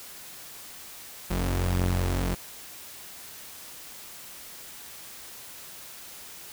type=tone pair together; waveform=sawtooth; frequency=45.42 / 89.9 Hz; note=F#1 / F#2; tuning=-31 / -49 cents; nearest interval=octave; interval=1182 cents; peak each=-23 dBFS; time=1.3-2.35 s; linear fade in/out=10 ms; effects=white hiss -44 dBFS RMS until 6.52 s